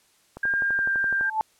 click train, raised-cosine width 1 ms, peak -23 dBFS, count 11, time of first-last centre 0.37-1.21 s, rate 11.9 Hz
sine tone with pitch glide, 1606 to 1587.6 Hz, G6 to G6, +41 to +22 cents, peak -21 dBFS, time 0.43-1.3 s, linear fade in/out 5 ms, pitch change -19 cents, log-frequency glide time 0.67-0.87 s
sine tone with exponential growth, 873 Hz, A5, 14 cents flat, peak -17 dBFS, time 1.17-1.41 s, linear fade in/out 0 ms, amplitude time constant 52 ms
effects white hiss -62 dBFS RMS until 1.59 s + low-pass 11000 Hz 12 dB/octave

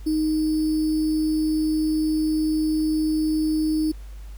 sine tone with sample-and-hold, 311.1 Hz, D#4, in tune, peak -19 dBFS, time 0.06-3.92 s, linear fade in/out 10 ms, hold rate 4900 Hz, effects added 50 Hz sine -35 dBFS peak until 4.37 s + pink hiss -54 dBFS RMS until 4.37 s

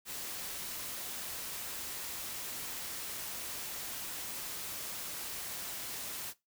white noise, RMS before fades -41 dBFS, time 0.05-6.34 s, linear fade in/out 50 ms, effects noise-tail reverb RT60 0.2 s tail -19 dB re dry

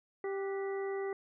harmonic tone with a mistuned harmonic, 392 Hz, G4, in tune, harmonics 1 / 2 / 3 / 4 / 5, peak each -34 / -45 / -49 / -54 / -47 dBFS, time 0.24-1.13 s, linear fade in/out 2 ms, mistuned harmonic 4, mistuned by -95 cents, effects none

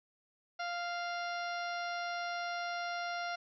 harmonic tone, 697 Hz, F5, 4 cents flat, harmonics 1 / 2 / 3 / 4 / 5 / 6 / 7 / 8, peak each -38 / -40 / -46 / -50 / -53 / -50 / -55 / -51 dBFS, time 0.59-3.36 s, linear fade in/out 10 ms, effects none

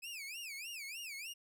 sawtooth tone with vibrato, 2489 Hz, D#7, in tune, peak -40 dBFS, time 0.02-1.34 s, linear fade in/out 20 ms, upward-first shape sine, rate 3.3 Hz, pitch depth 240 cents each way, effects none

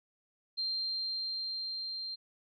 sine tone with level ramp, 4171 Hz, C8, 6 cents flat, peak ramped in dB -31 to -37 dBFS, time 0.57-2.16 s, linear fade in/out 20 ms, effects none

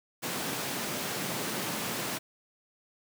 pink high-pass noise, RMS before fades -34 dBFS, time 0.22-2.19 s, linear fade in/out 20 ms, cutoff 140 Hz, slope 24 dB/octave, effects none

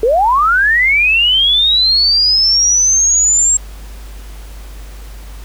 sine linear sweep, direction up, 420.3 to 7550 Hz, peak -8 dBFS, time 0.03-3.57 s, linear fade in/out 2 ms, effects added 50 Hz sine -28 dBFS peak until 5.44 s + pink hiss -40 dBFS RMS until 5.44 s

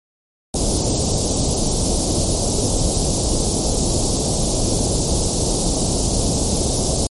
pink band-stop noise, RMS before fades -18 dBFS, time 0.54-7.07 s, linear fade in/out 2 ms, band 710 to 4600 Hz, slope 24 dB/octave, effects MP3 48 kbps

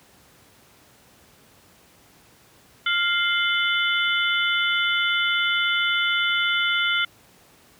harmonic tone with a mistuned harmonic, 698.5 Hz, F5, in tune, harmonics 2 / 3 / 4 / 5, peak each -23 / -25 / -26 / -27 dBFS, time 2.86-7.05 s, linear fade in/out 5 ms, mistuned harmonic 4, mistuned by +130 cents, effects pink hiss -54 dBFS RMS until 7.79 s + high-pass 80 Hz 12 dB/octave

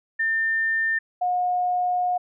sine tone pair in turn, 1800 / 721 Hz, A6 / F#5, +39 / -45 cents, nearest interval octave + major third, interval 1584 cents, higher first, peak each -20 dBFS, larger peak neither, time 0.19-0.99 / 1.21-2.18 s, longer second, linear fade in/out 10 ms, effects none

